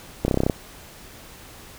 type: clicks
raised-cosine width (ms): 2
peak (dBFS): -6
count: 9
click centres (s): 0.25 / 0.281 / 0.312 / 0.343 / 0.374 / 0.404 / 0.435 / 0.465 / 0.498
effects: pink hiss -44 dBFS RMS until 1.78 s